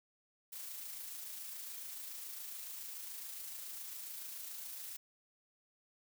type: noise with amplitude modulation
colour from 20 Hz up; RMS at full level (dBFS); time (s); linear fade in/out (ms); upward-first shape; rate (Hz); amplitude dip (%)
blue; -45; 0.52-4.97; 10; sine; 27.1; 30
effects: none